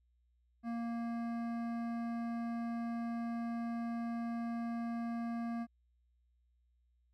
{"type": "tone with hard clipping", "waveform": "triangle", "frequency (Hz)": 233.1, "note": "A#3", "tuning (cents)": 0, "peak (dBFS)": -38, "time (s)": [0.63, 5.67], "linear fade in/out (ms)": 50, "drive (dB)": 17, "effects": ["added 60 Hz sine -70 dBFS peak until 7.13 s"]}